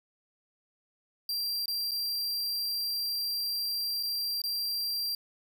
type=tone with dropouts; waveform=45% pulse; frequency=4733 Hz; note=D8; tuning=13 cents sharp; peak=-29 dBFS; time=1.29-5.15 s; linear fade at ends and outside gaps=2 ms; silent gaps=1.658-1.68 / 1.911-1.916 / 4.028-4.032 / 4.418-4.438 s; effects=none